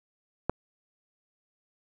click, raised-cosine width 1 ms, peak -11 dBFS, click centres 0.496 s, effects none

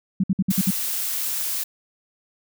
sine tone bursts, 189.9 Hz, F#3, 45 cents sharp, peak -16 dBFS, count 6, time 0.2-0.707 s, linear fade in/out 5 ms, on 37 ms, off 57 ms
blue noise, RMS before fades -26 dBFS, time 0.5-1.64 s, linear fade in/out 10 ms
effects none

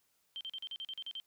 sine tone bursts, 3136 Hz, G7, in tune, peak -39 dBFS, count 10, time 0.36-1.2 s, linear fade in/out 0 ms, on 48 ms, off 40 ms, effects white hiss -75 dBFS RMS until 1.26 s

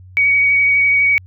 sine tone with vibrato, 2254 Hz, C#7, 28 cents sharp, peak -10 dBFS, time 0.17-1.18 s, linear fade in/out 0 ms, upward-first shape sine, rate 12 Hz, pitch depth 15 cents each way, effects added 92 Hz sine -37 dBFS peak until 1.26 s

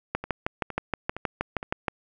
two click trains, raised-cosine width 0.5 ms, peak -19 / -10 dBFS, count 4 / 12, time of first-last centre 0.24-1.629 / 0.15-1.882 s, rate 2.16 / 6.35 Hz, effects none

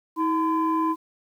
sine tone pair together, 320.6 / 1018 Hz, E4 / C6, -48 / -48 cents, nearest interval octave + minor sixth, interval 2000 cents, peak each -22 / -22 dBFS, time 0.16-0.96 s, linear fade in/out 50 ms, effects tanh soft clip ceiling -15 dBFS + 9-bit

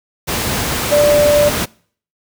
sine tone in noise, 587.3 Hz, D5, in tune, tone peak -8 dBFS, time 0.91-1.5 s, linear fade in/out 20 ms, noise pink, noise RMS -18 dBFS, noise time 0.27-1.66 s, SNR +7 dB, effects noise-tail reverb RT60 0.5 s tail -24 dB re dry + high-pass 60 Hz 12 dB/octave

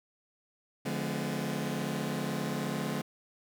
sawtooth chord, D diminished seventh, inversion none, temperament just, 146.83 / 176.2 / 211.4 / 253.7 Hz, D3 / F3 / Ab3 / Cb4, 0 / +16 / +31 / +47 cents, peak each -33 / -34 / -32 / -34 dBFS, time 0.85-3.02 s, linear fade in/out 10 ms, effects none

